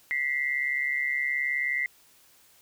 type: tone pair together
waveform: sine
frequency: 1953.9 / 2093 Hz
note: B6 / C7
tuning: -19 / 0 cents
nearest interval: minor second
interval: 119 cents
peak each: -28 dBFS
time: 0.11-1.86 s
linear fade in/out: 0 ms
effects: white hiss -59 dBFS RMS until 2.61 s